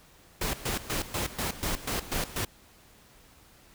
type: noise with tremolo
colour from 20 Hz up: pink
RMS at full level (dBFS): -30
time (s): 0.41-2.45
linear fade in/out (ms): 5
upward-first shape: square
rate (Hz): 4.1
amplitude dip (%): 80
effects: pink hiss -57 dBFS RMS until 3.74 s